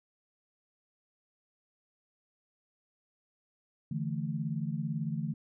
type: chord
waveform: sine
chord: D suspended second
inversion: none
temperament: equal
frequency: 146.83 / 164.81 / 220 Hz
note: D3 / E3 / A3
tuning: 0 / 0 / 0 cents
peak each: -35 / -35 / -37 dBFS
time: 3.91-5.34 s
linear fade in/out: 5 ms
effects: none